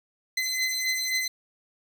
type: beating tone pair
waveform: 20% pulse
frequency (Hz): 2040 / 2043.8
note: C7 / C7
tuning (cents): -44 / -41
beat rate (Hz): 3.8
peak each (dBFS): -22 / -25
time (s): 0.37-1.28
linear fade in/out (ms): 5
effects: none